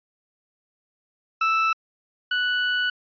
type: tone pair in turn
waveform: 30% pulse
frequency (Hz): 1319 / 1480.5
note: E6 / F#6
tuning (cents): +1 / +1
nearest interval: major second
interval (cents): 200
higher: second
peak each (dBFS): -16 / -18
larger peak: first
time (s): 1.41-1.73 / 2.31-2.9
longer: second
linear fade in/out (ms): 5
effects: resampled to 11025 Hz